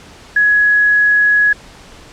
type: tone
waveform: sine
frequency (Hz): 1678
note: G#6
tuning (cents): +17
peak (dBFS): -8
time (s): 0.36-1.53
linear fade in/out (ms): 5
effects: pink hiss -39 dBFS RMS until 2.12 s + low-pass 7000 Hz 12 dB/octave